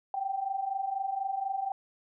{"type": "tone pair together", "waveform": "sine", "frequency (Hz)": [759.9, 784], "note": ["F#5", "G5"], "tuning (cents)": [46, 0], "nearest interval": "minor second", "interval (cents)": 54, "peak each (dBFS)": [-35, -31], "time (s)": [0.14, 1.72], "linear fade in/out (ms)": 2, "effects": []}